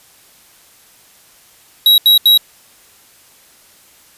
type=tone bursts; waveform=square; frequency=3857 Hz; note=B7; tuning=42 cents flat; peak=-6 dBFS; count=3; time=1.86-2.376 s; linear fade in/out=2 ms; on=120 ms; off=78 ms; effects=white hiss -47 dBFS RMS until 4.17 s + resampled to 32000 Hz